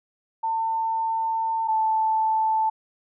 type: tone pair in turn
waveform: sine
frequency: 898 / 879.5 Hz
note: A5 / A5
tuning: +35 / -1 cents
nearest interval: unison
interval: 36 cents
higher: first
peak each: -22 / -19 dBFS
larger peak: second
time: 0.43-1.68 / 1.68-2.7 s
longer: first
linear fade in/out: 10 ms
effects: none